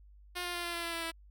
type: tone with pitch steps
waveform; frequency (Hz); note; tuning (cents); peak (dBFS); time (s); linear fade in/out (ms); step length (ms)
5% pulse; 356 / 352.1 / 348.3 / 344.5 / 340.7 / 337 / 333.3 / 329.7; F4 / F4 / F4 / F4 / F4 / E4 / E4 / E4; +33 / +14 / -5 / -24 / -43 / +38 / +19 / 0; -24; 0.35-1.118; 20; 96
effects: added 50 Hz sine -54 dBFS peak until 1.3 s